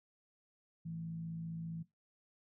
sine tone with frequency modulation, 164.9 Hz, E3, 1 cent sharp, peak -40 dBFS, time 0.85-1.83 s, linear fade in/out 10 ms, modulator 55.2 Hz, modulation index 0.36, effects noise-tail reverb RT60 0.2 s tail -19 dB re dry

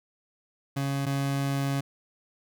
30% pulse tone pair in turn, 138.59 / 138.59 Hz, C#3 / C#3, 0 / 0 cents, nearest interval unison, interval 0 cents, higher neither, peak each -24 / -23 dBFS, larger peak second, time 0.76-1.06 / 1.06-1.81 s, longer second, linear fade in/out 10 ms, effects none

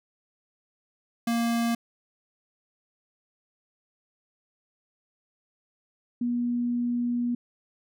square / sine tone pair in turn, 233.1 / 241.2 Hz, A#3 / B3, 0 / -41 cents, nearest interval minor second, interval 59 cents, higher second, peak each -24 dBFS, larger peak neither, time 1.27-1.75 / 6.21-7.35 s, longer second, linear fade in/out 5 ms, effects none

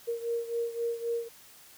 sine beating tone pair, 466.2 / 470 Hz, A#4 / A#4, 0 / +14 cents, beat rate 3.8 Hz, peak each -31 / -35 dBFS, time 0.07-1.29 s, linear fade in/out 20 ms, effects white hiss -54 dBFS RMS until 1.77 s

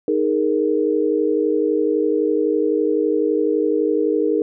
sine chord, D# suspended fourth, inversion none, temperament just, 311.1 / 414.8 / 466.7 Hz, D#4 / G#4 / A#4, 0 / -2 / +2 cents, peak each -20 dBFS, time 0.08-4.42 s, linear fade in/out 2 ms, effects none

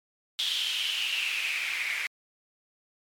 white noise with band-pass filter sweep, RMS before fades -30 dBFS, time 0.39-2.07 s, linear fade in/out 0 ms, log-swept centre 3400 to 2100 Hz, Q 6.7, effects MP3 96 kbps

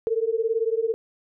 sine beating tone pair, 442.7 / 460.7 Hz, A4 / A#4, +11 / -20 cents, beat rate 18 Hz, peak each -24 dBFS, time 0.07-0.94 s, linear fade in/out 0 ms, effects none

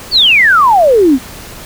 sine exponential sweep, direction down, 4700 to 241.9 Hz, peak -4 dBFS, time 0.11-1.19 s, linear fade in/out 50 ms, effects pink hiss -30 dBFS RMS until 1.65 s

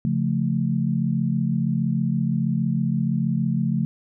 sine chord, Db augmented, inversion none, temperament equal with one note detuned, 138.59 / 173.71 / 220 Hz, Db3 / F3 / A3, 0 / -9 / 0 cents, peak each -24 dBFS, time 0.05-3.85 s, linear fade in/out 0 ms, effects none

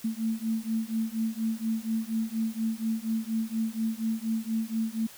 sine beating tone pair, 221.2 / 225.4 Hz, A3 / A3, +9 / +42 cents, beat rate 4.2 Hz, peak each -30 dBFS, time 0.04-5.07 s, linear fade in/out 10 ms, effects white hiss -49 dBFS RMS until 5.17 s

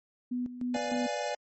sine tone with tremolo, 247.2 Hz, B3, 2 cents sharp, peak -29 dBFS, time 0.31-1.07 s, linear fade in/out 10 ms, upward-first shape square, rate 3.3 Hz, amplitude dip 70%
square chord, B diminished seventh, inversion none, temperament equal, 493.9 / 587.3 / 698.5 / 830.6 Hz, B4 / D5 / F5 / Ab5, 0 / 0 / 0 / 0 cents, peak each -39 / -35 / -39 / -38 dBFS, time 0.74-1.35 s, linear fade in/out 5 ms
effects MP3 32 kbps

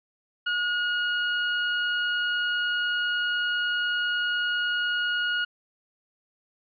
30% pulse tone, 1442 Hz, F#6, 45 cents flat, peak -21 dBFS, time 0.46-5.45 s, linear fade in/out 10 ms, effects resampled to 11025 Hz

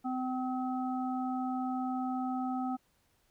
harmonic tone, 256.1 Hz, C4, 37 cents flat, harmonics 1 / 3 / 5, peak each -33 / -36 / -43 dBFS, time 0.04-2.77 s, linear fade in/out 20 ms, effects pink hiss -72 dBFS RMS until 3.3 s

